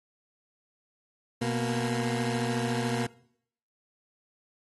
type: tone pair together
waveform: 20% pulse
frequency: 123.47 / 233.1 Hz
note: B2 / A#3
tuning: 0 / 0 cents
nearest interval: major seventh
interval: 1100 cents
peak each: -25 dBFS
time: 1.41-3.07 s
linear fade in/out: 10 ms
effects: noise-tail reverb RT60 0.7 s tail -23 dB re dry + AAC 32 kbps